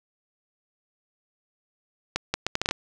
accelerating click train, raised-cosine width 0.2 ms, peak -7 dBFS, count 8, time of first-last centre 2.16-2.711 s, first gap 180 ms, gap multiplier 0.7, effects none

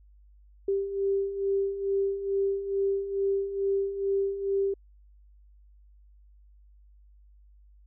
sine beating tone pair, 392 / 394.3 Hz, G4 / G4, 0 / +10 cents, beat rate 2.3 Hz, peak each -32 / -26 dBFS, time 0.68-4.74 s, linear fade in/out 5 ms, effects added 50 Hz sine -53 dBFS peak until 7.86 s

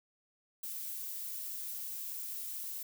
violet noise, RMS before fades -41 dBFS, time 0.63-2.83 s, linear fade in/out 5 ms, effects none

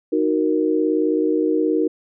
sine chord, D# minor, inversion none, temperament equal, 311.1 / 370 / 466.2 Hz, D#4 / F#4 / A#4, 0 / 0 / 0 cents, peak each -19 / -22 / -21 dBFS, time 0.12-1.88 s, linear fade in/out 10 ms, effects none

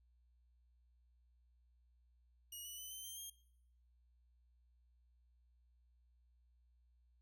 10% pulse tone with pitch steps, 2891 / 2953 / 3017 / 3082 / 3149 / 3217 Hz, F#7 / F#7 / F#7 / G7 / G7 / G7, -41 / -4 / +33 / -30 / +7 / +44 cents, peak -40 dBFS, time 2.52-3.3 s, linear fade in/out 5 ms, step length 130 ms, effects noise-tail reverb RT60 0.7 s tail -18 dB re dry + added 60 Hz sine -69 dBFS peak until 7.21 s

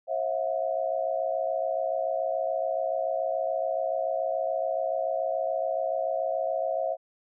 sine tone cluster, 538 / 652 / 719 Hz, C5 / E5 / F#5, +48 / -19 / -50 cents, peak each -31 / -28 / -32 dBFS, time 0.07-6.97 s, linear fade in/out 50 ms, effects none

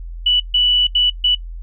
sine tone bursts at uneven times, 2960 Hz, F#7, in tune, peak -11 dBFS, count 4, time 0.26-0.4 / 0.54-0.87 / 0.95-1.1 / 1.24-1.35 s, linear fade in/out 5 ms, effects noise-tail reverb RT60 0.1 s tail -21 dB re dry + added 42 Hz sine -27 dBFS peak until 1.62 s

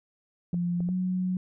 sine tone with pitch glide, 174.61 to 183.72 Hz, F3 to F#3, 0 to -12 cents, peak -25 dBFS, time 0.53-1.37 s, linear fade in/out 2 ms, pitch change +88 cents, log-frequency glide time 0.85-0.92 s
clicks, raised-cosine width 2 ms, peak -27 dBFS, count 3, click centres 0.543 / 0.805 / 0.889 s
effects none

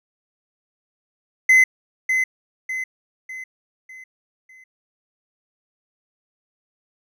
triangle tone with echo, 2044 Hz, C7, 41 cents flat, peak -8 dBFS, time 1.49-1.64 s, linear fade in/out 5 ms, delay 600 ms, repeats 5, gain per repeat -7 dB, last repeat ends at 4.64 s, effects none

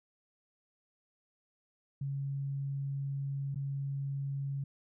sine tone with dropouts, 138.59 Hz, C#3, in tune, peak -33 dBFS, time 2.01-4.64 s, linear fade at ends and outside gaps 5 ms, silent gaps 3.546-3.557 s, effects none

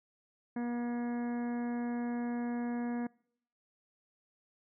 harmonic tone, 239.6 Hz, A#3, 48 cents sharp, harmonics 1 / 2 / 3 / 4 / 5 / 6 / 7 / 8 / 9, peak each -33 / -45 / -46 / -50 / -57 / -58 / -51 / -61 / -58 dBFS, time 0.56-3.07 s, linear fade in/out 5 ms, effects noise-tail reverb RT60 0.7 s tail -26 dB re dry

